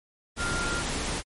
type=tone in noise; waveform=sine; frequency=1396.9 Hz; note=F6; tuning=in tune; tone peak=-30 dBFS; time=0.37-0.84 s; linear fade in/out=50 ms; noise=pink; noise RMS=-30 dBFS; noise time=0.36-1.23 s; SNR=-3 dB; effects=MP3 48 kbps